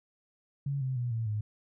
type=tone with pitch steps; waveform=sine; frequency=140 / 130.62 / 121.88 / 113.72 / 106.1 Hz; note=C#3 / C3 / B2 / A#2 / G#2; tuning=+18 / -3 / -22 / -42 / +38 cents; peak=-29 dBFS; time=0.66-1.41 s; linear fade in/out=5 ms; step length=150 ms; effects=none